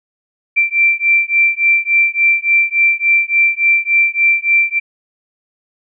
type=beating tone pair; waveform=sine; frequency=2349 / 2352.5 Hz; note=D7 / D7; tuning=0 / +2 cents; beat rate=3.5 Hz; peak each=-13 dBFS; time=0.56-4.8 s; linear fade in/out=20 ms; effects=none